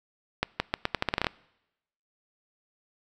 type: accelerating click train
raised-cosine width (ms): 0.3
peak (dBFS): -8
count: 12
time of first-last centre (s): 0.43-1.268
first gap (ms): 170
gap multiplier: 0.82
effects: noise-tail reverb RT60 0.9 s tail -24 dB re dry